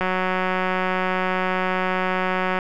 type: click train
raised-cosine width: 0.5 ms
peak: -8 dBFS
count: 478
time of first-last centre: 0.01-2.588 s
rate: 185 Hz
effects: none